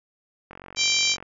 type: click train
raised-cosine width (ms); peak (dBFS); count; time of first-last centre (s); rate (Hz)
0.5; -25; 34; 0.51-1.226; 46.1
type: harmonic tone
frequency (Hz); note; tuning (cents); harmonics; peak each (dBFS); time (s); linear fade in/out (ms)
784; G5; 0; 3 / 4 / 5 / 6 / 7 / 8 / 9; -25 / -26 / -27 / -28 / -28 / -29 / -30; 0.76-1.17; 50
effects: none